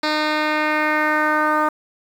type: tone with low-pass filter sweep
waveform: 10% pulse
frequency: 305.4 Hz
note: D#4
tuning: 32 cents flat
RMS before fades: -19 dBFS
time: 0.03-1.69 s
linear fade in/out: 5 ms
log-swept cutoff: 4200 to 1200 Hz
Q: 2.3
effects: 7-bit